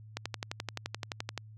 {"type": "click train", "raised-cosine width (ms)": 0.2, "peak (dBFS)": -17, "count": 15, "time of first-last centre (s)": [0.17, 1.377], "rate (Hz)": 11.6, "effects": ["added 108 Hz sine -48 dBFS peak until 1.57 s"]}